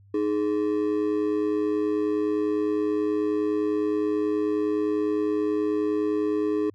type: ring-modulated tone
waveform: triangle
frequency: 364.6 Hz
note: F#4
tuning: 25 cents flat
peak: -17 dBFS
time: 0.14-6.7 s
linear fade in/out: 5 ms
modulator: 54.8 Hz
effects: added 99 Hz sine -51 dBFS peak until 6.74 s